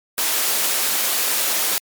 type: high-pass noise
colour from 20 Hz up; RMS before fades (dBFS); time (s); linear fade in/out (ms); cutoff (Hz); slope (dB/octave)
white; -20; 0.18-1.78; 0; 310; 12
effects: MP3 96 kbps